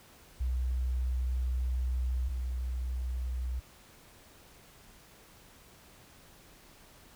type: tone pair in turn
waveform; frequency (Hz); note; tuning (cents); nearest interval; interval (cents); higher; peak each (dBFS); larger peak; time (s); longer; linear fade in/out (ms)
sine; 62.8 / 62.51; B1 / B1; +30 / +22; unison; 8; first; -28 / -31; first; 0.4-2.29 / 2.29-3.6; first; 10
effects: pink hiss -57 dBFS RMS until 7.15 s